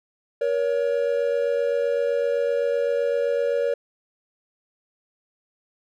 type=tone pair together; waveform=triangle; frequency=473.8 / 561.6 Hz; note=A#4 / C#5; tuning=+28 / +22 cents; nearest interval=minor third; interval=294 cents; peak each=-21 / -21 dBFS; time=0.41-3.74 s; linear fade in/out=5 ms; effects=none